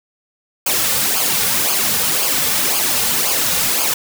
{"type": "noise with flanger", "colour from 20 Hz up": "white", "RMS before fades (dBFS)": -17, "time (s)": [0.66, 3.94], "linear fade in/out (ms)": 5, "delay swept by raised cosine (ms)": [0.52, 3.12], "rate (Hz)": 1.9, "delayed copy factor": -0.65, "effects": []}